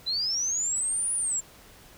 sine linear two-way sweep, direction up then down, 3935 to 9820 to 7240 Hz, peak -25 dBFS, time 0.06-1.41 s, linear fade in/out 20 ms, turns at 1.13 s, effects pink hiss -52 dBFS RMS until 1.97 s

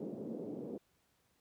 pink band-pass noise, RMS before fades -43 dBFS, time 0-0.78 s, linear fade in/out 5 ms, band 200 to 460 Hz, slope 24 dB/octave, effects pink hiss -75 dBFS RMS until 1.4 s + high-pass 60 Hz 12 dB/octave

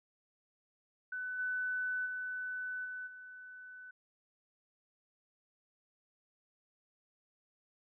sine tone with level steps, 1500 Hz, F#6, 23 cents sharp, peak -37 / -33 / -37 / -40 / -48 dBFS, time 1.12-3.91 s, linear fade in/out 5 ms, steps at 1.38 / 2.05 / 2.84 / 3.06 s, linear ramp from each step 20 ms, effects none

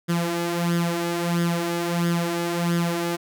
sawtooth tone with flanger, 171.2 Hz, F3, 34 cents flat, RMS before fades -24 dBFS, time 0.08-3.17 s, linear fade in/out 20 ms, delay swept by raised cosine 0.59 to 3.49 ms, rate 1.5 Hz, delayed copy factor +0.65, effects none

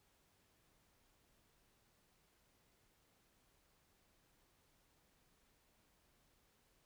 silence, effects pink hiss -75 dBFS RMS until 6.85 s

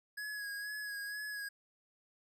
square tone with vibrato, 1669 Hz, G#6, 8 cents sharp, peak -40 dBFS, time 0.17-1.49 s, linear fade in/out 10 ms, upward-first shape sine, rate 2.1 Hz, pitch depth 32 cents each way, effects none

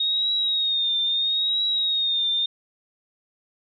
sine tone with vibrato, 3729 Hz, A#7, in tune, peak -20 dBFS, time 0-2.46 s, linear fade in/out 5 ms, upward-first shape triangle, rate 0.76 Hz, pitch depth 72 cents each way, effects none

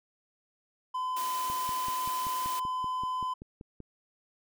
triangle tone, 1016 Hz, B5, 49 cents sharp, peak -28 dBFS, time 0.94-3.34 s, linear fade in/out 10 ms
white high-pass noise, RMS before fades -40 dBFS, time 1.16-2.6 s, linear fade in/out 10 ms, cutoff 220 Hz, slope 96 dB/octave
click train, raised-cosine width 3 ms, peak -31 dBFS, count 13, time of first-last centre 1.5-3.803 s, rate 5.21 Hz
effects none

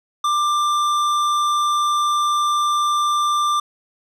sine tone with tanh clipping, 1186 Hz, D6, 17 cents sharp, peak -18 dBFS, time 0.24-3.6 s, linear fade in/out 5 ms, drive 14 dB, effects none

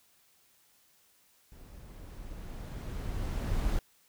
brown noise with level ramp, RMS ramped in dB -51 to -29 dBFS, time 1.52-3.79 s, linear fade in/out 2 ms, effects white hiss -66 dBFS RMS until 4.08 s

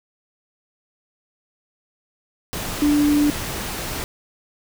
sine tone in noise, 293.7 Hz, D4, in tune, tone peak -14 dBFS, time 2.82-3.3 s, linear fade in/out 0 ms, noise pink, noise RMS -28 dBFS, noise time 2.53-4.04 s, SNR +11 dB, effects none

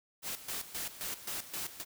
white noise with tremolo, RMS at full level -38 dBFS, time 0.22-1.85 s, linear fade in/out 50 ms, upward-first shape square, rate 3.8 Hz, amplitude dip 75%, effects none

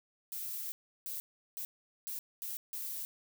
violet noise bursts at uneven times, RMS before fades -40 dBFS, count 6, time 0.32-0.72 / 1.06-1.2 / 1.57-1.65 / 2.07-2.19 / 2.42-2.57 / 2.73-3.05 s, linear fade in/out 0 ms, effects none

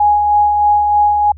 sine tone with tremolo, 830.6 Hz, G#5, in tune, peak -7 dBFS, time 0-1.32 s, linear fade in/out 5 ms, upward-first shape sine, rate 3.2 Hz, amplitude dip 35%, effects added 75 Hz sine -32 dBFS peak until 1.37 s

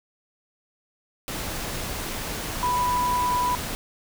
sine tone in noise, 987.8 Hz, B5, in tune, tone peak -21 dBFS, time 2.63-3.55 s, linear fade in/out 0 ms, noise pink, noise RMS -31 dBFS, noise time 1.28-3.75 s, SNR +7 dB, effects none

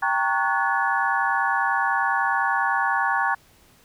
sine tone cluster, 789 / 919 / 1110 / 1465 / 1712 Hz, G5 / A#5 / C#6 / F#6 / A6, +11 / -25 / +2 / -18 / -48 cents, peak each -26 dBFS, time 0.02-3.35 s, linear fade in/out 10 ms, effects pink hiss -56 dBFS RMS until 3.84 s

